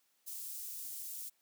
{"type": "high-pass noise", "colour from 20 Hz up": "white", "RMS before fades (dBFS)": -44, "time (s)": [0.26, 1.3], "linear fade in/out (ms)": 20, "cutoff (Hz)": 7300, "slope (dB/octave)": 12, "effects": ["white hiss -75 dBFS RMS until 1.41 s", "high-pass 200 Hz 12 dB/octave"]}